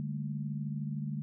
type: chord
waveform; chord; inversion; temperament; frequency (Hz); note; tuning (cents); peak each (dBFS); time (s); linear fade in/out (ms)
sine; D suspended fourth; none; equal with one note detuned; 146.83 / 200.6 / 220; D3 / G3 / A3; 0 / +40 / 0; -35 / -40 / -40; 0-1.22; 0
effects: none